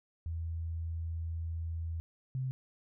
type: tone pair in turn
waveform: sine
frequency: 82.41 / 130.3 Hz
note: E2 / C3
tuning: 0 / -7 cents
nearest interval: minor sixth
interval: 793 cents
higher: second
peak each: -34 / -32 dBFS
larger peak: second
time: 0.26-2 / 2.35-2.51 s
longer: first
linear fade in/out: 0 ms
effects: none